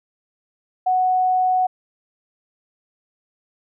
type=tone; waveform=sine; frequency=740 Hz; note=F#5; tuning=in tune; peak=-15 dBFS; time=0.86-1.67 s; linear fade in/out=10 ms; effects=none